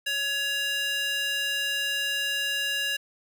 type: tone with high-pass filter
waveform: square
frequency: 560 Hz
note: C#5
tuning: 18 cents sharp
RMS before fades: -28 dBFS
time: 0.06-2.97 s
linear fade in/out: 10 ms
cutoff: 2200 Hz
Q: 5.8
effects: none